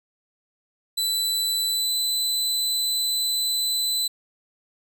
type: tone with pitch glide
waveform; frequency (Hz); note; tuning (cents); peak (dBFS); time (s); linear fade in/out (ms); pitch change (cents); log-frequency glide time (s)
sawtooth; 3987 to 4012; B7 to B7; +16 to +26; -19; 0.97-4.08; 10; +10; 1.68-1.97
effects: none